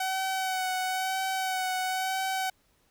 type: tone with vibrato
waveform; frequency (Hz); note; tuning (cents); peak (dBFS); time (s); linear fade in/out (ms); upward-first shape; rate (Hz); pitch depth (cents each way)
sawtooth; 753; F#5; +30; -24; 0-2.5; 5; sine; 1; 23
effects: pink hiss -68 dBFS RMS until 2.9 s